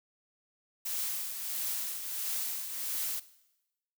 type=noise with tremolo; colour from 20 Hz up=blue; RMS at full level=-33 dBFS; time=0.85-3.2 s; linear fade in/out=10 ms; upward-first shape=triangle; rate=1.5 Hz; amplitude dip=55%; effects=noise-tail reverb RT60 0.9 s tail -17 dB re dry